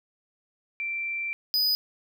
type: tone pair in turn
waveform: sine / square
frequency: 2349 / 4977 Hz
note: D7 / D#8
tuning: 0 / 0 cents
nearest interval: octave + minor second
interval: 1300 cents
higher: second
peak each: -28 / -22 dBFS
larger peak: second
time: 0.8-1.33 / 1.54-1.75 s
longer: first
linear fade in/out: 0 ms
effects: none